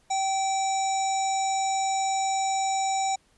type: harmonic tone with a mistuned harmonic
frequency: 774 Hz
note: G5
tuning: 22 cents flat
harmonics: 1 / 3 / 5 / 7 / 9 / 10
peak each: -24 / -38 / -38 / -40 / -33 / -43 dBFS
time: 0.1-3.16 s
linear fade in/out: 10 ms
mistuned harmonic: 7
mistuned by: +38 cents
effects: pink hiss -64 dBFS RMS until 3.37 s + resampled to 24000 Hz